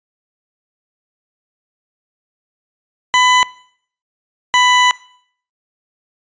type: tone pair in turn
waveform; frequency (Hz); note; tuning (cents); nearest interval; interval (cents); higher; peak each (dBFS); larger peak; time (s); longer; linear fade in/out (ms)
20% pulse; 1000 / 993.7; B5 / B5; +21 / +10; unison; 11; first; -4; neither; 3.14-3.43 / 4.54-4.91; second; 0
effects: noise-tail reverb RT60 0.6 s tail -21 dB re dry + resampled to 16000 Hz